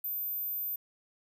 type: tone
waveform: sine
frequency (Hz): 13740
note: A9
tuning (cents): -42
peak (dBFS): -32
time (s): 0.04-0.76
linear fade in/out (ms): 5
effects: none